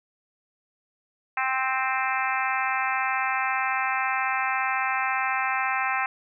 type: harmonic tone with a mistuned harmonic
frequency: 261.9 Hz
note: C4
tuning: 2 cents sharp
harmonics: 3 / 4 / 5 / 6 / 7 / 8 / 9 / 10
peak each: -29 / -30 / -31 / -32 / -32 / -33 / -34 / -34 dBFS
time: 1.37-6.06 s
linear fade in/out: 2 ms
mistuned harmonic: 9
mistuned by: +17 cents
effects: none